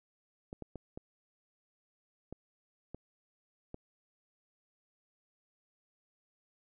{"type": "clicks", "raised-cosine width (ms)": 2, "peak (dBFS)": -29, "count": 7, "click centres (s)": [0.529, 0.623, 0.757, 0.975, 2.326, 2.946, 3.744], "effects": []}